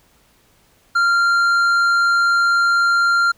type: tone with tanh clipping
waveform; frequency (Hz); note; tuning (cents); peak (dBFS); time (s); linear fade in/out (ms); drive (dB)
sine; 1388; F6; -11; -14; 0.95-3.32; 10; 8
effects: pink hiss -56 dBFS RMS until 3.37 s